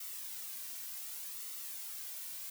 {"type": "noise with flanger", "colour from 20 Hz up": "blue", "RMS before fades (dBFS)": -44, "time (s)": [0, 2.5], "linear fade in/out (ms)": 5, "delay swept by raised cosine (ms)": [1.2, 2.4], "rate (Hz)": 0.67, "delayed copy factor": -0.5, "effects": []}